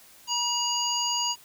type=harmonic tone; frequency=957 Hz; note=A#5; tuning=45 cents sharp; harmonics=1 / 3 / 5 / 7; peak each=-30 / -30 / -30 / -30 dBFS; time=0.27-1.36 s; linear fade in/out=50 ms; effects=white hiss -53 dBFS RMS until 1.44 s